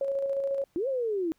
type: tone with tremolo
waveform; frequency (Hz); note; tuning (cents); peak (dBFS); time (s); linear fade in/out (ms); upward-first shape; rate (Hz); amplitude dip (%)
sine; 550; C#5; -14; -25; 0.01-0.64; 2; square; 14; 30
type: linear two-way sweep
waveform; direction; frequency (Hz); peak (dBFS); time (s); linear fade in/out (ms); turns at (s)
sine; up then down; 311.1 to 554.4 to 311.1; -26; 0.76-1.32; 0; 0.88
effects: pink hiss -70 dBFS RMS until 1.38 s